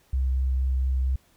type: tone with vibrato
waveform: sine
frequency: 65.1 Hz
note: C2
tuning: 8 cents flat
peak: -21 dBFS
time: 0.13-1.16 s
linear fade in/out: 5 ms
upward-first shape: triangle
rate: 4.3 Hz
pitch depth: 12 cents each way
effects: pink hiss -62 dBFS RMS until 1.36 s